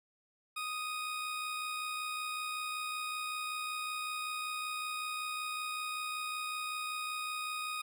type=tone with amplitude modulation; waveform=20% pulse; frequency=1244.5 Hz; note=D#6; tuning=in tune; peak=-30 dBFS; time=0.56-7.82 s; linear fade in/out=10 ms; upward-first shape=sine; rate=65.3 Hz; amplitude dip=30%; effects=none